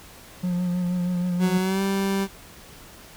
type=tone with vibrato; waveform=triangle; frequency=178.4 Hz; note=F3; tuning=37 cents sharp; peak=-20 dBFS; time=0.43-1.58 s; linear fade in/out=10 ms; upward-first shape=sine; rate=6.3 Hz; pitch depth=27 cents each way
type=tone with pitch glide; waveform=30% pulse; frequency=185 to 195.32 Hz; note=F#3 to G3; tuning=0 to -6 cents; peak=-19 dBFS; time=1.39-2.28 s; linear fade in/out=50 ms; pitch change=+94 cents; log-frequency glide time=1.59-1.82 s
effects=pink hiss -46 dBFS RMS until 3.16 s